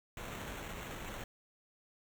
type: noise with sample-and-hold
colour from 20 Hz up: pink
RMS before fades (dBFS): -44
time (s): 0.17-1.24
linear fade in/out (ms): 2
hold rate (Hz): 4900
effects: none